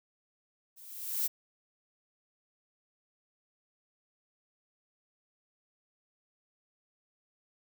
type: noise with level ramp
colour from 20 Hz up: violet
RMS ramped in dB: -54 to -28 dBFS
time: 0.76-1.28 s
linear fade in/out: 20 ms
effects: none